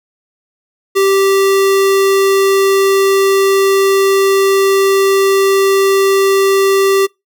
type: tone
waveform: square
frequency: 390.5 Hz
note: G4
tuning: 7 cents flat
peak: -9 dBFS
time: 0.95-7.07 s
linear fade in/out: 20 ms
effects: noise-tail reverb RT60 0.2 s tail -25 dB re dry